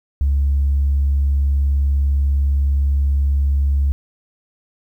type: tone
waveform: sine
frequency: 69.8 Hz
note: C#2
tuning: 13 cents sharp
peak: -12 dBFS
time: 0.21-3.92 s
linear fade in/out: 0 ms
effects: tanh soft clip ceiling -10 dBFS + 9-bit